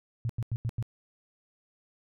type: tone bursts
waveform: sine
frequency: 116.54 Hz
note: A#2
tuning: in tune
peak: -27 dBFS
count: 5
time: 0.25-0.826 s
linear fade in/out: 0 ms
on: 44 ms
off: 89 ms
effects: none